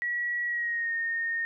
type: tone with pitch glide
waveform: sine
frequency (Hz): 1926 to 1841.2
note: B6 to A#6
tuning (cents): -44 to -22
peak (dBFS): -27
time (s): 0.02-1.45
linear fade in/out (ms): 0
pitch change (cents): -78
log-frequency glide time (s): 0.45-0.94
effects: none